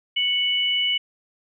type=tone pair together; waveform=sine; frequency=2217 / 2960 Hz; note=C#7 / F#7; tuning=0 / 0 cents; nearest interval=perfect fourth; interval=500 cents; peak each=-26 / -20 dBFS; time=0.16-0.98 s; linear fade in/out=10 ms; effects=none